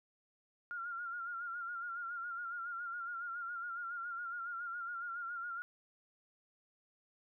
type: tone with vibrato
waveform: sine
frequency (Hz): 1396.9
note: F6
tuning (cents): 0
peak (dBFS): -39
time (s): 0.71-5.62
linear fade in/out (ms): 0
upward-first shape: sine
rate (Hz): 7.2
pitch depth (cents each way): 57
effects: none